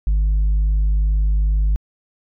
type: tone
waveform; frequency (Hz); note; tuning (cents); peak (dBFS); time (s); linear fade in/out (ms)
sine; 51.2; G#1; -24; -11; 0.07-1.76; 0
effects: tanh soft clip ceiling -13 dBFS